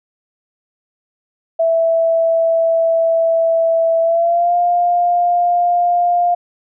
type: tone with pitch glide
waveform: sine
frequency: 659.3 to 702.6 Hz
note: E5 to F5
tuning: 0 to +10 cents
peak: -11 dBFS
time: 1.59-6.35 s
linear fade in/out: 10 ms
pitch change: +110 cents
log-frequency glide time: 4.01-4.55 s
effects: none